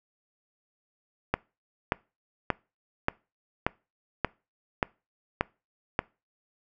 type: click train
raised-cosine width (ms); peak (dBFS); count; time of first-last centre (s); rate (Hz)
0.5; -8; 9; 1.34-5.991; 1.72
effects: noise-tail reverb RT60 0.3 s tail -24 dB re dry